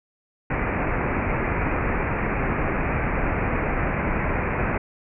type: low-pass noise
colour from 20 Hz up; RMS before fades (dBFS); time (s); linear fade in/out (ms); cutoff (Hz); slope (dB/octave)
pink; -24; 0.5-4.78; 5; 2500; 96
effects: none